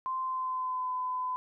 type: tone with pitch glide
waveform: sine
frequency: 1040 to 1011 Hz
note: C6 to B5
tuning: -11 to +40 cents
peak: -30 dBFS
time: 0.06-1.36 s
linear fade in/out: 0 ms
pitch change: -49 cents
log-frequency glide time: 0.21-0.9 s
effects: none